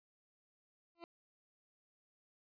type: tone with exponential growth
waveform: 20% pulse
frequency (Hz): 340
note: F4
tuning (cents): -46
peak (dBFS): -39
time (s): 0.95-1.04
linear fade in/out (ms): 1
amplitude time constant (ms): 18
effects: resampled to 11025 Hz